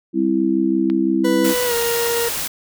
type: harmonic tone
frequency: 65.9 Hz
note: C2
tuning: 13 cents sharp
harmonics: 3 / 4 / 5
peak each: -22 / -20 / -17 dBFS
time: 0.13-1.55 s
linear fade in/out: 50 ms
type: clicks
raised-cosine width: 0.3 ms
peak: -17 dBFS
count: 4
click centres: 0.9 / 1.824 / 1.972 / 2.068 s
type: tone with pitch glide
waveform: 40% pulse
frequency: 493.9 to 468.9 Hz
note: B4 to A#4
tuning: 0 to +10 cents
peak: -18 dBFS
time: 1.24-2.29 s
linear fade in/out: 10 ms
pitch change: -90 cents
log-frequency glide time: 1.65-1.74 s
type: noise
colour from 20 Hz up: white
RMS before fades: -24 dBFS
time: 1.44-2.48 s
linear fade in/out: 10 ms
effects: none